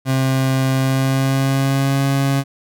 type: tone with pitch glide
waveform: 30% pulse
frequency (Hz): 132.5 to 137.49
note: C3 to C#3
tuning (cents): +22 to -14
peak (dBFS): -12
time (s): 0.05-2.44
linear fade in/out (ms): 50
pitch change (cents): +64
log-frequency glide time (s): 0.76-2.04
effects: none